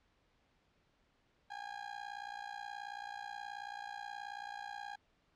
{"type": "tone with amplitude modulation", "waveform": "30% pulse", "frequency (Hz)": 815, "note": "G#5", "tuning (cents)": -33, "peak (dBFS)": -37, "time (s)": [1.5, 4.96], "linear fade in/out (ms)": 10, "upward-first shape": "sine", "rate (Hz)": 58.6, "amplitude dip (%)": 85, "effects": ["pink hiss -74 dBFS RMS until 5.35 s", "low-pass 4000 Hz 12 dB/octave"]}